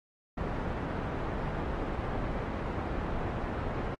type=low-pass noise; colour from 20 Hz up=pink; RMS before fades=-34 dBFS; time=0.37-3.95 s; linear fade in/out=10 ms; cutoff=1200 Hz; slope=12 dB/octave; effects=AAC 32 kbps